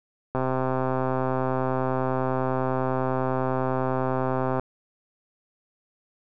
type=click train; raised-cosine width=1 ms; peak=-12 dBFS; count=553; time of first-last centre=0.35-4.596 s; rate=130 Hz; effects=none